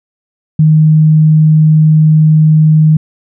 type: tone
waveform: sine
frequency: 155.56 Hz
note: D#3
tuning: in tune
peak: -3 dBFS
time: 0.59-2.97 s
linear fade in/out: 5 ms
effects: none